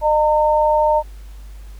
sine tone pair together, 608.7 / 912 Hz, D#5 / A#5, -38 / -38 cents, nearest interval perfect fifth, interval 700 cents, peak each -15 / -15 dBFS, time 0.01-1.03 s, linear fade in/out 50 ms, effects added 50 Hz sine -33 dBFS peak until 1.79 s + pink hiss -51 dBFS RMS until 1.79 s

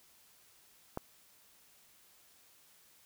click, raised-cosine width 1 ms, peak -22 dBFS, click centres 0.974 s, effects white hiss -64 dBFS RMS until 3.05 s

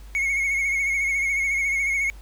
triangle tone with vibrato, 2192 Hz, C#7, 20 cents flat, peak -19 dBFS, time 0.15-2.1 s, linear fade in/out 0 ms, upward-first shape sine, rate 14 Hz, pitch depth 43 cents each way, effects added 50 Hz sine -39 dBFS peak until 2.21 s + pink hiss -53 dBFS RMS until 2.21 s

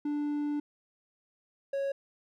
triangle tone pair in turn, 293.7 / 552 Hz, D4 / C#5, 0 / -7 cents, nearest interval major seventh, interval 1093 cents, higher second, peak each -27 dBFS, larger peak neither, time 0.05-0.6 / 1.73-1.92 s, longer first, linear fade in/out 5 ms, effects none

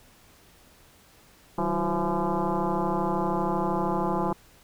sine tone with frequency modulation, 329.6 Hz, E4, in tune, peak -23 dBFS, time 1.58-4.33 s, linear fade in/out 5 ms, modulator 173 Hz, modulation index 4.4, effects pink hiss -56 dBFS RMS until 4.63 s

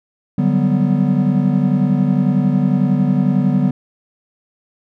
triangle chord, G major seventh, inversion second, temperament equal, 146.83 / 185 / 196 / 246.9 Hz, D3 / F#3 / G3 / B3, 0 / 0 / 0 / 0 cents, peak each -16 dBFS, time 0.38-3.71 s, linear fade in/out 5 ms, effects none

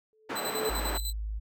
sine tone with exponential growth, 435.7 Hz, A4, 17 cents flat, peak -26 dBFS, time 0.13-0.69 s, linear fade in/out 0 ms, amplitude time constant 120 ms
white band-pass noise, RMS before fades -35 dBFS, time 0.29-0.98 s, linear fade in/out 10 ms, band 220 to 1200 Hz, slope 12 dB/octave
15% pulse tone with tremolo, 4017 Hz, B7, 29 cents sharp, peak -26 dBFS, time 0.35-1.13 s, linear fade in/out 20 ms, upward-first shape square, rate 10 Hz, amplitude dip 60%
sine tone, 52.9 Hz, G#1, 33 cents sharp, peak -31 dBFS, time 0.69-1.4 s, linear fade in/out 20 ms
effects none

